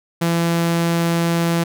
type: tone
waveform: sawtooth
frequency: 168.6 Hz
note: E3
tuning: 39 cents sharp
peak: -12 dBFS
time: 0.21-1.64 s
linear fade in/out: 10 ms
effects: none